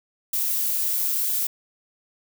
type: noise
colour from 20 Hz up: violet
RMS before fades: -24 dBFS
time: 0.33-1.47 s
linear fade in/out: 5 ms
effects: none

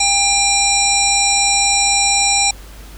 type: harmonic tone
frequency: 798 Hz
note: G5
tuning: 31 cents sharp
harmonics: 1 / 3 / 5 / 7 / 9 / 10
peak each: -19 / -19 / -19 / -19 / -19 / -19 dBFS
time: 0-2.51 s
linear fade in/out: 5 ms
effects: added 50 Hz sine -34 dBFS peak until 2.97 s + pink hiss -41 dBFS RMS until 2.97 s

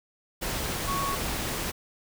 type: tone in noise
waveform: sine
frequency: 1111 Hz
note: C#6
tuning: 4 cents sharp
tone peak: -28 dBFS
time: 0.87-1.16 s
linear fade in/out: 20 ms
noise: pink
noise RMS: -31 dBFS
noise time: 0.41-1.72 s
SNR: 0 dB
effects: none

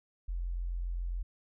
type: tone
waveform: sine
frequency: 43.65 Hz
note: F1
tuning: in tune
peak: -32 dBFS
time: 0.28-1.23 s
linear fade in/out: 10 ms
effects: none

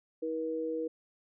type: tone pair together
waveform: sine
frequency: 320.1 / 479.6 Hz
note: D#4 / A#4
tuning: +49 / +49 cents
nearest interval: perfect fifth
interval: 700 cents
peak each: -36 / -33 dBFS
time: 0.22-0.88 s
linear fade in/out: 10 ms
effects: none

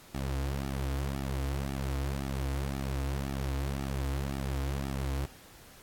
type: tone with flanger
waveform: sawtooth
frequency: 68 Hz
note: C#2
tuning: 33 cents flat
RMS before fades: -33 dBFS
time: 0.14-5.26 s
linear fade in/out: 10 ms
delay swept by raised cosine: 1.9 to 5.3 ms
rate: 1.9 Hz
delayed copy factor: -1
effects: pink hiss -54 dBFS RMS until 5.82 s + AAC 64 kbps

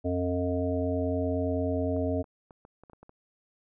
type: harmonic tone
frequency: 89.6 Hz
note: F2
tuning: 45 cents sharp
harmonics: 1 / 3 / 5 / 7 / 8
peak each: -31 / -30 / -33 / -32 / -43 dBFS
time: 0.04-2.23 s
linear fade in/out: 20 ms
type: clicks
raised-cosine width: 1 ms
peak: -36 dBFS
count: 9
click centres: 1.965 / 2.242 / 2.508 / 2.651 / 2.836 / 2.898 / 2.933 / 3.03 / 3.094 s
effects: none

